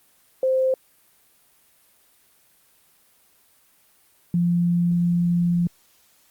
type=tone pair in turn; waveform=sine; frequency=522 / 173.34 Hz; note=C5 / F3; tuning=-4 / -13 cents; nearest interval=octave + perfect fifth; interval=1909 cents; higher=first; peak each=-17 dBFS; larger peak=neither; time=0.43-0.74 / 4.34-5.67 s; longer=second; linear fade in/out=2 ms; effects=white hiss -59 dBFS RMS until 6.3 s + Opus 32 kbps